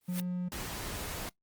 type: noise with exponential growth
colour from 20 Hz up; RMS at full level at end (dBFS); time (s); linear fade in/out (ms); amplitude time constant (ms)
white; -35; 0.01-0.2; 1; 41
type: tone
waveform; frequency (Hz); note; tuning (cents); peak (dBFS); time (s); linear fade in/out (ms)
triangle; 179.4; F3; +47; -29; 0.08-0.49; 10
type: noise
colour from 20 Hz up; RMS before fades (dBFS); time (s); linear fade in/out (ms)
pink; -39; 0.52-1.29; 0
effects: noise-tail reverb RT60 0.1 s tail -20 dB re dry + Opus 24 kbps